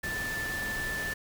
sine tone in noise, 1760 Hz, A6, in tune, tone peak -32 dBFS, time 0.03-1.14 s, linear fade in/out 10 ms, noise pink, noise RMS -38 dBFS, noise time 0.03-1.14 s, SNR +3 dB, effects none

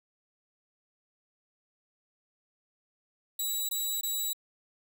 10% pulse tone bursts, 3902 Hz, B7, 22 cents flat, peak -22 dBFS, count 3, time 3.39-4.332 s, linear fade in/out 5 ms, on 300 ms, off 21 ms, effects none

